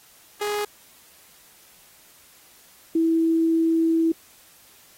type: tone pair in turn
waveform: sawtooth / sine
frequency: 415.3 / 327.2 Hz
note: G#4 / E4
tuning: 0 / -13 cents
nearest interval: major third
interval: 413 cents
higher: first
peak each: -20 / -17 dBFS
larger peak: second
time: 0.41-0.65 / 2.95-4.12 s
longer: second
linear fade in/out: 5 ms
effects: white hiss -53 dBFS RMS until 4.97 s + AAC 48 kbps